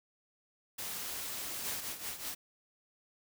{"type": "noise", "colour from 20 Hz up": "white", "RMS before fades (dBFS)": -40, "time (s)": [0.78, 1.81], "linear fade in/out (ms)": 10}
{"type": "noise with tremolo", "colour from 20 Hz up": "white", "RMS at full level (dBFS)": -38, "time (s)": [1.64, 2.35], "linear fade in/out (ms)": 10, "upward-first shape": "triangle", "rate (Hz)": 5.1, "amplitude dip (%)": 75}
{"effects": []}